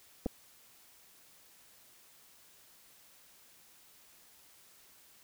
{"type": "clicks", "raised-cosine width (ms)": 2, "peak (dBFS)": -21, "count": 2, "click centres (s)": [0.26, 0.264], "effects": ["white hiss -61 dBFS RMS until 5.23 s"]}